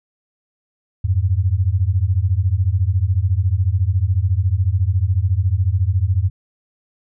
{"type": "beating tone pair", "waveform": "sine", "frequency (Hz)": [86.7, 100.7], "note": ["F2", "G2"], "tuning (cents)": [-12, 47], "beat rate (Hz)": 14, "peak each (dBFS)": -17, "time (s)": [1.04, 6.3], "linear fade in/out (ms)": 10, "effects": []}